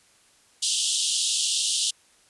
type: band-pass noise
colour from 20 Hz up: pink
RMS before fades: -25 dBFS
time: 0.62-1.91 s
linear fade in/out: 10 ms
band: 2900 to 10000 Hz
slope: 96 dB/octave
effects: white hiss -59 dBFS RMS until 2.29 s + resampled to 24000 Hz